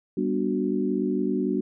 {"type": "chord", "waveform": "sine", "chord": "G major seventh", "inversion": "none", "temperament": "equal with one note detuned", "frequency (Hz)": [196, 243, 293.7, 370], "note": ["G3", "B3", "D4", "F#4"], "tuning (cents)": [0, -28, 0, 0], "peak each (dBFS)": -28, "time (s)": [0.17, 1.61], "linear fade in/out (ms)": 5, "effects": []}